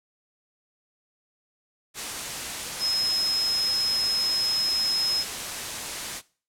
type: tone in noise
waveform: sine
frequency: 5140 Hz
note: E8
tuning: 45 cents flat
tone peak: -22 dBFS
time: 2.79-5.25 s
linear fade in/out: 50 ms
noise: white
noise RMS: -32 dBFS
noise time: 1.94-6.22 s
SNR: +7 dB
effects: noise-tail reverb RT60 0.4 s tail -20 dB re dry + low-pass 10000 Hz 12 dB/octave